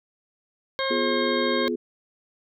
harmonic tone, 536 Hz, C5, 42 cents sharp, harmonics 1 / 2 / 3 / 4 / 6 / 7 / 8, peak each -27 / -30 / -32 / -33 / -35 / -35 / -36 dBFS, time 0.79-1.68 s, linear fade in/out 0 ms
sine chord, F diminished, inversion second, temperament equal with one note detuned, 246.9 / 349.2 / 423.1 Hz, Cb4 / F4 / Ab4, 0 / 0 / +32 cents, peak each -28 dBFS, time 0.9-1.76 s, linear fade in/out 10 ms
effects none

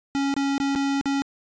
square tone with dropouts, 277.2 Hz, C#4, in tune, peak -22 dBFS, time 0.15-1.22 s, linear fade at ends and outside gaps 0 ms, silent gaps 0.34-0.365 / 0.58-0.601 / 0.751-0.758 / 1.012-1.057 s, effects resampled to 16000 Hz

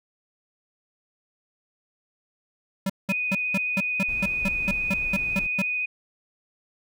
square tone bursts, 192.7 Hz, G3, 29 cents flat, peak -23 dBFS, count 13, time 2.86-5.621 s, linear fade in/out 5 ms, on 37 ms, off 190 ms
sine tone with vibrato, 2489 Hz, D#7, in tune, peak -24 dBFS, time 3.09-5.86 s, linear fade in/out 10 ms, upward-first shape sine, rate 14 Hz, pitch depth 12 cents each way
brown noise, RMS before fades -38 dBFS, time 4.08-5.47 s, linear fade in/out 10 ms
effects none

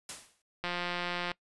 white noise with exponential decay, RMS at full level -37 dBFS, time 0.09-0.42 s, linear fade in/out 2 ms, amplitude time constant 70 ms
click train, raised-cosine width 0.3 ms, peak -18 dBFS, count 120, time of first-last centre 0.64-1.316 s, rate 176 Hz
effects noise-tail reverb RT60 0.1 s tail -22 dB re dry + resampled to 24000 Hz

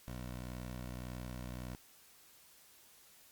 15% pulse tone, 61.74 Hz, B1, in tune, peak -36 dBFS, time 0.08-1.75 s, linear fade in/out 0 ms, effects white hiss -62 dBFS RMS until 3.31 s + Opus 48 kbps

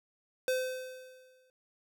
square tone with exponential decay, 513 Hz, C5, 34 cents flat, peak -27 dBFS, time 0.48-1.5 s, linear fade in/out 1 ms, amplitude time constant 220 ms, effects none

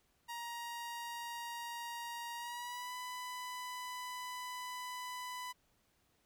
sawtooth tone with pitch glide, 942 to 997.4 Hz, A#5 to B5, +18 to +17 cents, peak -38 dBFS, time 0.28-5.53 s, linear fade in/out 20 ms, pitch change +99 cents, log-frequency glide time 2.36-2.94 s, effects pink hiss -75 dBFS RMS until 6.25 s

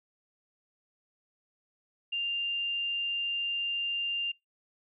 sine tone, 2794 Hz, F7, in tune, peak -29 dBFS, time 2.12-4.32 s, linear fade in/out 10 ms, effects noise-tail reverb RT60 0.2 s tail -26 dB re dry

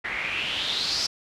white noise with low-pass filter sweep, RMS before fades -28 dBFS, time 0.04-1.07 s, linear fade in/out 10 ms, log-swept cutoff 1900 to 5300 Hz, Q 6, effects none

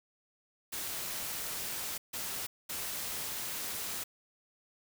white noise bursts at uneven times, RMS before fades -38 dBFS, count 3, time 0.72-1.98 / 2.13-2.47 / 2.69-4.04 s, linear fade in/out 10 ms, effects none

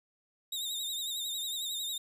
sawtooth tone with vibrato, 3721 Hz, A#7, 4 cents flat, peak -31 dBFS, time 0.52-1.98 s, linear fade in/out 5 ms, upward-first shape sine, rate 11 Hz, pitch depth 66 cents each way, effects none

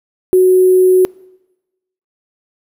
sine tone with sample-and-hold, 369.9 Hz, F#4, in tune, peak -5 dBFS, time 0.33-1.05 s, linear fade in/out 0 ms, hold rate 11025 Hz, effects noise-tail reverb RT60 1.0 s tail -24 dB re dry

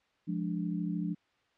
sine chord, D diminished, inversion first, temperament equal, 174.61 / 207.7 / 293.7 Hz, F3 / Ab3 / D4, 0 / 0 / 0 cents, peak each -33 / -37 / -37 dBFS, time 0.27-1.15 s, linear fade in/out 20 ms, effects white hiss -71 dBFS RMS until 1.57 s + low-pass 3000 Hz 12 dB/octave

